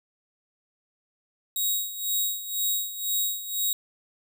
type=tone with tremolo; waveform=5% pulse; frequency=3800 Hz; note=A#7; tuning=33 cents sharp; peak=-15 dBFS; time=1.56-3.73 s; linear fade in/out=2 ms; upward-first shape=sine; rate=2 Hz; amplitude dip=75%; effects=none